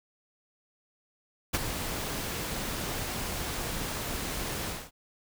pink noise with ADSR envelope, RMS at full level -25 dBFS, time 1.53-4.91 s, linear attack 18 ms, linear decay 29 ms, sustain -9 dB, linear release 230 ms, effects none

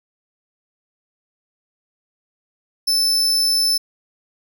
40% pulse tone, 5274 Hz, E8, in tune, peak -14 dBFS, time 2.87-3.78 s, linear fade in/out 10 ms, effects none

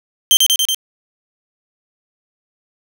sawtooth tone with echo, 3136 Hz, G7, in tune, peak -4 dBFS, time 0.31-0.37 s, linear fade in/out 0 ms, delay 94 ms, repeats 4, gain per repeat -2 dB, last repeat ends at 0.746 s, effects none

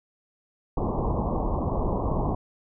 pink low-pass noise, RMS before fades -26 dBFS, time 0.77-2.35 s, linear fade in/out 5 ms, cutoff 1100 Hz, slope 96 dB/octave, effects none

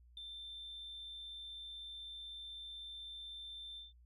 sine tone with ADSR envelope, 3562 Hz, A7, 21 cents sharp, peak -40 dBFS, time 0.17-3.93 s, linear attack 3 ms, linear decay 5 ms, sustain -5 dB, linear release 160 ms, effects tanh soft clip ceiling -42 dBFS + added 60 Hz sine -60 dBFS peak until 4.05 s

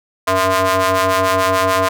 sawtooth ring-modulated tone, 189.2 Hz, F#3, 39 cents sharp, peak -6 dBFS, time 0.27-1.89 s, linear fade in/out 10 ms, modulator 848 Hz, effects none

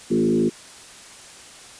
sine tone with frequency modulation, 293.7 Hz, D4, in tune, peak -16 dBFS, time 0.1-0.5 s, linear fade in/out 20 ms, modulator 53.1 Hz, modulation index 2, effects white hiss -43 dBFS RMS until 1.79 s + resampled to 22050 Hz

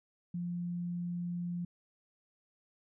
sine tone, 174.61 Hz, F3, in tune, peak -34 dBFS, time 0.34-1.65 s, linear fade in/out 5 ms, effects none

